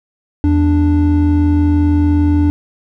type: tone pair together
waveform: triangle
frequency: 82.42 / 293.7 Hz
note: E2 / D4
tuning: 0 / 0 cents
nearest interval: octave + minor seventh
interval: 2200 cents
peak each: -10 dBFS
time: 0.44-2.5 s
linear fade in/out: 0 ms
effects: none